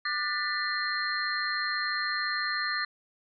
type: tone cluster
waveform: sine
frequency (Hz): 1195 / 1461 / 1779 / 1971 / 4183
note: D6 / F#6 / A6 / B6 / C8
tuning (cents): +30 / -22 / +19 / -4 / -1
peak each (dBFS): -34 / -39 / -31 / -37 / -34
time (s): 0.05-2.85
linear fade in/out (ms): 5
effects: none